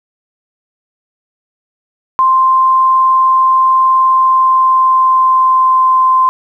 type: tone with pitch glide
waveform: sine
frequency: 1046.5 to 1038.7 Hz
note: C6 to C6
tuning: 0 to -13 cents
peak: -6 dBFS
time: 2.19-6.29 s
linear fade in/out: 0 ms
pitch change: -13 cents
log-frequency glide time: 4.06-5.83 s
effects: 8-bit